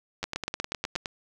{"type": "two click trains", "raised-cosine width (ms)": 0.2, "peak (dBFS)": [-14, -12], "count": [9, 7], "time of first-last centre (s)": [[0.23, 1.058], [0.24, 0.96]], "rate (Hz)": [9.66, 8.33], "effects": []}